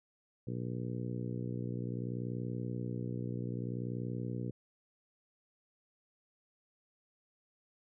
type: harmonic tone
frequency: 60.6 Hz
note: B1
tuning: 32 cents flat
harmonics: 2 / 3 / 4 / 5 / 6 / 7 / 8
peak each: -38 / -42 / -44 / -46 / -48 / -49 / -50 dBFS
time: 0.47-4.51 s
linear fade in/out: 5 ms
effects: none